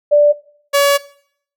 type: tone pair in turn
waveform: sine / sawtooth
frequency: 587.3 / 566 Hz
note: D5 / C#5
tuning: 0 / +36 cents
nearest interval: minor second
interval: 64 cents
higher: first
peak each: -6 dBFS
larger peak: neither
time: 0.11-0.33 / 0.73-0.98 s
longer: second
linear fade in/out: 20 ms
effects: noise-tail reverb RT60 0.6 s tail -19 dB re dry